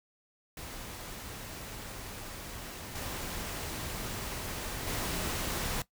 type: noise with level steps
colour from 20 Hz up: pink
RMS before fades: -43 / -38 / -34 dBFS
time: 0.57-5.82 s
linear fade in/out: 2 ms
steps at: 2.95 / 4.87 s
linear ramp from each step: 5 ms
effects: noise-tail reverb RT60 0.1 s tail -17 dB re dry